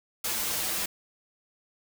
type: noise with comb filter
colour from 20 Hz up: white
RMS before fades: -30 dBFS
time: 0.24-0.86 s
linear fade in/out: 5 ms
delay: 7.3 ms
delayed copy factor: -0.65
effects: none

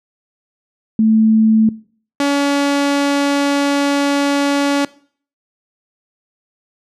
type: tone pair in turn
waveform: sine / sawtooth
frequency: 220 / 283.2 Hz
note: A3 / C#4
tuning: 0 / +37 cents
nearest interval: major third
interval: 437 cents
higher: second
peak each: -9 dBFS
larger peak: neither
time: 0.99-1.69 / 2.2-4.85 s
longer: second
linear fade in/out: 2 ms
effects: noise-tail reverb RT60 0.5 s tail -21 dB re dry + low-pass 8000 Hz 12 dB/octave

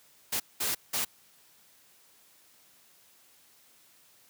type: noise bursts at uneven times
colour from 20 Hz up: white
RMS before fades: -30 dBFS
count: 3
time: 0.32-0.4 / 0.6-0.75 / 0.93-1.05 s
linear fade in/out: 10 ms
effects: white hiss -61 dBFS RMS until 4.29 s + high-pass 80 Hz 12 dB/octave

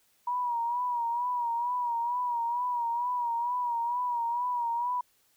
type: tone with vibrato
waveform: sine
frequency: 960 Hz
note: B5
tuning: 49 cents flat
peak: -27 dBFS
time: 0.27-5.01 s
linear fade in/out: 5 ms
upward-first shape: sine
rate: 2.2 Hz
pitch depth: 58 cents each way
effects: white hiss -68 dBFS RMS until 5.36 s

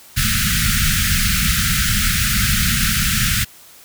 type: band-stop noise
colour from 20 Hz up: pink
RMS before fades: -17 dBFS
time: 0.16-3.45 s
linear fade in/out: 20 ms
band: 230 to 1300 Hz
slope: 96 dB/octave
effects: white hiss -44 dBFS RMS until 3.84 s

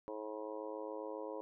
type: harmonic tone with a mistuned harmonic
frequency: 107.4 Hz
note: A2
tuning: 41 cents flat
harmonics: 3 / 4 / 5 / 6 / 7 / 8 / 9 / 10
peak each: -48 / -46 / -45 / -55 / -57 / -57 / -50 / -59 dBFS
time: 0.08-1.41 s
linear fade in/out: 0 ms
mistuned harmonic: 10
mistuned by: -27 cents
effects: none

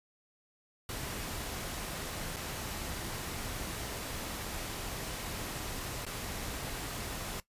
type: noise with dropouts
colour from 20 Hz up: pink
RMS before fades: -39 dBFS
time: 0.89-7.4 s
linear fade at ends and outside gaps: 1 ms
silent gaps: 2.362-2.367 / 6.051-6.065 s
effects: noise-tail reverb RT60 0.1 s tail -17 dB re dry + resampled to 32000 Hz

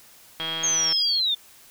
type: click train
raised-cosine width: 0.3 ms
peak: -17 dBFS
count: 86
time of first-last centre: 0.4-0.925 s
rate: 162 Hz
type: tone with tremolo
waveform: sine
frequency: 3265 Hz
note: G#7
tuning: 30 cents flat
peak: -27 dBFS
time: 0.4-1.2 s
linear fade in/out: 2 ms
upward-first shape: triangle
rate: 2.2 Hz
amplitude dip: 35%
type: linear sweep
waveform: sine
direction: down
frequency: 6540 to 3514 Hz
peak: -20 dBFS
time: 0.63-1.35 s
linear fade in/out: 10 ms
effects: white hiss -51 dBFS RMS until 1.7 s

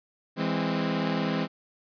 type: chord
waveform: sawtooth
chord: E augmented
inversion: none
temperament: equal with one note detuned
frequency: 164.81 / 205.5 / 261.6 Hz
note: E3 / G#3 / B#3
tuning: 0 / -18 / 0 cents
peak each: -26 dBFS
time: 0.36-1.48 s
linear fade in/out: 50 ms
effects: resampled to 11025 Hz

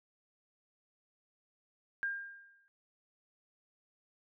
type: tone with exponential decay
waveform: sine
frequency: 1604 Hz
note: G6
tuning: 39 cents sharp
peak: -30 dBFS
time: 2.03-2.68 s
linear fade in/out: 0 ms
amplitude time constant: 140 ms
effects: none

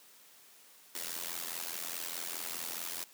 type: noise with amplitude modulation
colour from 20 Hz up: white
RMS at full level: -36 dBFS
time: 0.95-3.04 s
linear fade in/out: 2 ms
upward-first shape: sine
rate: 84.8 Hz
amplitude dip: 85%
effects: white hiss -59 dBFS RMS until 3.13 s + high-pass 200 Hz 12 dB/octave

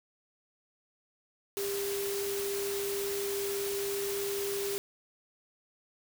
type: tone in noise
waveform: sine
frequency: 399.2 Hz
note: G4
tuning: 32 cents sharp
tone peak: -32 dBFS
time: 1.57-4.78 s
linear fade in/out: 0 ms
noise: white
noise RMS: -38 dBFS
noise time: 1.57-4.78 s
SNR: +3 dB
effects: none

